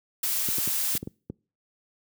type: noise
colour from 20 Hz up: blue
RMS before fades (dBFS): -27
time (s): 0.23-0.98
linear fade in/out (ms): 5
type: clicks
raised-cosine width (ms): 3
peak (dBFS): -20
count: 7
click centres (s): 0.487 / 0.584 / 0.676 / 0.952 / 1.029 / 1.074 / 1.3
effects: noise-tail reverb RT60 0.4 s tail -26 dB re dry + high-pass 100 Hz 12 dB/octave